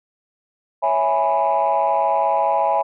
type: chord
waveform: sine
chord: C# minor seventh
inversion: none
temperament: equal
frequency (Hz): 554.4 / 659.3 / 830.6 / 987.8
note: C#5 / E5 / G#5 / B5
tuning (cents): 0 / 0 / 0 / 0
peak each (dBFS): -23 / -20 / -18 / -21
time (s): 0.82-2.83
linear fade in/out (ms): 20
effects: tanh soft clip ceiling -9 dBFS